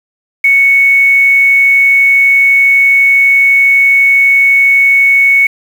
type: tone with quantisation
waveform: sine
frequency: 2217 Hz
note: C#7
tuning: in tune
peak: -4 dBFS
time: 0.44-5.47 s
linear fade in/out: 5 ms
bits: 5
effects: none